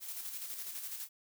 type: noise with tremolo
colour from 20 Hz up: blue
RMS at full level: -41 dBFS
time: 0-1.09 s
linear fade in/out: 50 ms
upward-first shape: square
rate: 12 Hz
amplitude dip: 40%
effects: none